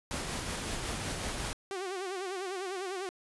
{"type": "noise with tremolo", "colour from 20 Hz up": "pink", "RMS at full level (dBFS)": -35, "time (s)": [0.11, 1.53], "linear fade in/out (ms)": 0, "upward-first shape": "sine", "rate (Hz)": 5.4, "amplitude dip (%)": 25}
{"type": "tone with vibrato", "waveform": "sawtooth", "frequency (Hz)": 377, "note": "F#4", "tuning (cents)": 32, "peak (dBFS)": -31, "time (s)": [1.71, 3.09], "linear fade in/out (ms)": 0, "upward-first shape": "sine", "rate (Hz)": 10, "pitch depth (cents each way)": 99}
{"effects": ["resampled to 24000 Hz"]}